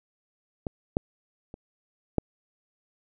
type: clicks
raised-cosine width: 2 ms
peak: -17 / -10 / -27 / -9 dBFS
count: 4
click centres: 0.668 / 0.969 / 1.541 / 2.183 s
effects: none